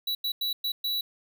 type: tone bursts at uneven times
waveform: square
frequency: 3931 Hz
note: B7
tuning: 9 cents flat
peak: -27 dBFS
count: 5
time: 0.07-0.15 / 0.24-0.32 / 0.41-0.53 / 0.64-0.72 / 0.84-1.01 s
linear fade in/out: 5 ms
effects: none